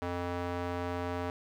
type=tone with band-pass filter; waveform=square; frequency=88 Hz; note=F2; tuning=14 cents sharp; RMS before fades=-35 dBFS; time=0.02-1.3 s; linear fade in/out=0 ms; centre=760 Hz; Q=0.67; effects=10-bit